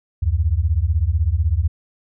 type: beating tone pair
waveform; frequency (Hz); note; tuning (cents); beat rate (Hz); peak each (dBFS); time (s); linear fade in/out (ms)
sine; 72.5 / 88.5; D2 / F2; -22 / +23; 16; -18; 0.22-1.68; 10
effects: none